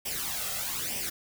white noise with flanger, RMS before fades -33 dBFS, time 0.05-1.1 s, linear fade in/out 10 ms, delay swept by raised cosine 0.36 to 1.56 ms, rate 1.1 Hz, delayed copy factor +0.7, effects none

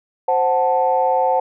sine chord, F# diminished, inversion second, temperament equal, 523.3 / 740 / 880 Hz, C5 / F#5 / A5, 0 / 0 / 0 cents, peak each -18 dBFS, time 0.28-1.4 s, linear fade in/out 5 ms, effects tanh soft clip ceiling -4 dBFS

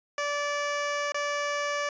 15% pulse tone with dropouts, 580 Hz, D5, 22 cents flat, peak -21 dBFS, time 0.18-1.89 s, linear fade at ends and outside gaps 2 ms, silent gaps 1.121-1.144 s, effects resampled to 16000 Hz

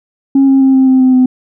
sine tone with pitch steps, 272.4 / 269.4 / 266.5 / 263.6 / 260.7 / 257.9 / 255 Hz, C#4 / C#4 / C4 / C4 / C4 / C4 / C4, -30 / -49 / +32 / +13 / -6 / -25 / -44 cents, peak -3 dBFS, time 0.35-1.26 s, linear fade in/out 5 ms, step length 130 ms, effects tanh soft clip ceiling -2 dBFS

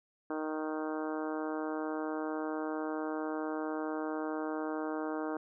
harmonic tone, 155.56 Hz, D#3, in tune, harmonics 2 / 3 / 4 / 5 / 6 / 7 / 8 / 9 / 10, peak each -36 / -40 / -42 / -44 / -46 / -47 / -48 / -49 / -50 dBFS, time 0.3-5.37 s, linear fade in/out 2 ms, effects none

